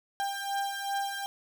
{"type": "beating tone pair", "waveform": "35% pulse", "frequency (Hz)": [794, 796.6], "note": ["G5", "G5"], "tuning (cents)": [22, 28], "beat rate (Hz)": 2.6, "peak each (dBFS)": [-31, -33], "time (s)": [0.2, 1.26], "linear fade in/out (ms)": 0, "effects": []}